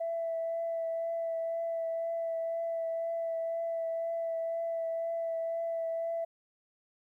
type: tone with vibrato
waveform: sine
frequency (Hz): 663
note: E5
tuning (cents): +10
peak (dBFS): -30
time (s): 0-6.25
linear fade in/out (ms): 10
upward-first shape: triangle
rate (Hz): 2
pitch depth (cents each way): 15
effects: tanh soft clip ceiling -26 dBFS + 12-bit